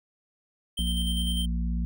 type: tone with tremolo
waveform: square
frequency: 3136 Hz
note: G7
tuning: in tune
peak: -30 dBFS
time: 0.77-1.46 s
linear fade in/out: 10 ms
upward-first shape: square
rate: 10 Hz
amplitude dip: 35%
type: harmonic tone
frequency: 58.27 Hz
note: A#1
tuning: in tune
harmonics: 1 / 3 / 4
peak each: -26 / -32 / -37 dBFS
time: 0.79-1.85 s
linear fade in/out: 0 ms
effects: none